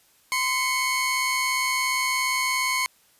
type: tone pair together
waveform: sawtooth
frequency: 1031.4 / 2200 Hz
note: C6 / C#7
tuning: -25 / -14 cents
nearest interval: octave + minor second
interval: 1311 cents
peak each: -22 / -21 dBFS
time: 0.32-2.86 s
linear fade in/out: 0 ms
effects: white hiss -60 dBFS RMS until 3.19 s + resampled to 32000 Hz